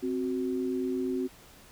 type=tone pair together; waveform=sine; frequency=261.6 / 370 Hz; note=C4 / F#4; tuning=0 / 0 cents; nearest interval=tritone; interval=600 cents; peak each=-30 / -31 dBFS; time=0.02-1.28 s; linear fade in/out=20 ms; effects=pink hiss -54 dBFS RMS until 1.71 s